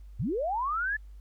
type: linear sweep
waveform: sine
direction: up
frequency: 77.8 to 1760 Hz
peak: -27 dBFS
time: 0.19-0.97 s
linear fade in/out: 10 ms
effects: added 50 Hz sine -44 dBFS peak until 1.2 s + pink hiss -71 dBFS RMS until 1.2 s